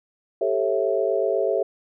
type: chord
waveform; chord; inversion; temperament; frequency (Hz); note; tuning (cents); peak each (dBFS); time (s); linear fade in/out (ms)
sine; A dominant seventh; third; equal with one note detuned; 392 / 440 / 544.5 / 659.3; G4 / A4 / C#5 / E5; 0 / 0 / -31 / 0; -25; 0.41-1.63; 5
effects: none